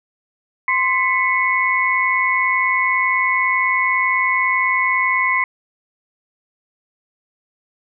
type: tone cluster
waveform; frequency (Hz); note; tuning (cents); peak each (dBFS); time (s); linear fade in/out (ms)
sine; 1040 / 2002 / 2192; C6 / B6 / C#7; -11 / +23 / -20; -19; 0.68-5.44; 2
effects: none